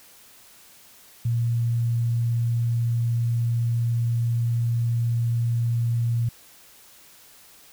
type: tone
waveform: sine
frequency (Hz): 117.4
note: A#2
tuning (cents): +13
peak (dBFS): -20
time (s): 1.25-6.29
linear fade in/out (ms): 5
effects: white hiss -51 dBFS RMS until 7.72 s